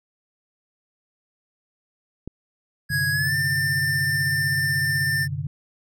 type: click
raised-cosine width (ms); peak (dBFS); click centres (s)
3; -20; 2.276
type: tone with pitch glide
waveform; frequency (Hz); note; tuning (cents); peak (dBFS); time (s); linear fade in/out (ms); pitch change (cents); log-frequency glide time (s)
square; 1661.2 to 1790.7; G#6 to A6; 0 to +30; -22; 2.89-5.28; 50; +130; 3.11-3.35
type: chord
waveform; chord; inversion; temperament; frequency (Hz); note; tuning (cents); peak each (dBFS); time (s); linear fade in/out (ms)
sine; G suspended fourth; none; equal with one note detuned; 95.82 / 130.81 / 146.83; G2 / C3 / D3; -39 / 0 / 0; -32 / -30 / -28; 2.9-5.47; 5
effects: none